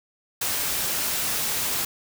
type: noise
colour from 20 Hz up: white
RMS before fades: -26 dBFS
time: 0.41-1.85 s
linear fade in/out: 5 ms
effects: none